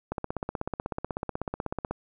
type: click train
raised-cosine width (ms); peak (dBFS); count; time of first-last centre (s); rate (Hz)
1; -16; 30; 0.12-1.91; 16.2
effects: none